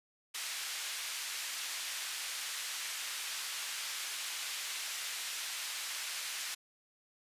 pink band-pass noise, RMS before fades -40 dBFS, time 0.34-6.55 s, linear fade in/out 10 ms, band 2000 to 11000 Hz, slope 12 dB/octave, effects resampled to 32000 Hz

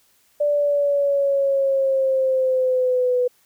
sine exponential sweep, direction down, 587.3 to 493.9 Hz, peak -16 dBFS, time 0.4-3.28 s, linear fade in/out 10 ms, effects white hiss -60 dBFS RMS until 3.45 s

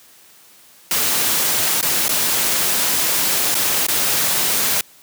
white noise with dropouts, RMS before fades -18 dBFS, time 0.91-4.81 s, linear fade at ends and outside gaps 2 ms, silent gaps 1.812-1.827 / 2.082-2.091 / 3.545-3.551 / 3.867-3.884 s, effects white hiss -48 dBFS RMS until 5.02 s + high-pass 100 Hz 12 dB/octave

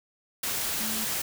sine tone in noise, 220 Hz, A3, in tune, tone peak -36 dBFS, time 0.8-1.05 s, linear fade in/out 5 ms, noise white, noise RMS -30 dBFS, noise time 0.43-1.22 s, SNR -9 dB, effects none

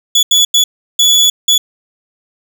30% pulse tone bursts at uneven times, 3422 Hz, A7, 49 cents flat, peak -4 dBFS, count 5, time 0.15-0.23 / 0.31-0.45 / 0.54-0.64 / 0.99-1.3 / 1.48-1.58 s, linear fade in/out 5 ms, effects none

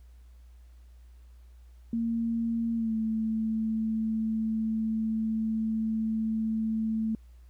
sine tone with pitch glide, 230 to 221.1 Hz, A#3 to A3, -23 to +9 cents, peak -26 dBFS, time 1.93-7.15 s, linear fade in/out 2 ms, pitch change -68 cents, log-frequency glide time 2.75-2.94 s, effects added 60 Hz sine -49 dBFS peak until 7.49 s + pink hiss -70 dBFS RMS until 7.49 s

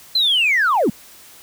sine linear sweep, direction down, 4151 to 165.9 Hz, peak -12 dBFS, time 0.15-0.9 s, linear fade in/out 5 ms, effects tanh soft clip ceiling -10 dBFS + white hiss -44 dBFS RMS until 1.42 s

